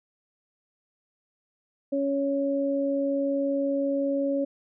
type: tone pair together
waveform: sine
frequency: 277.9 / 556.8 Hz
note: C#4 / C#5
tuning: +4 / +8 cents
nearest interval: octave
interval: 1204 cents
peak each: -26 dBFS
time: 1.92-4.45 s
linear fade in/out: 10 ms
effects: none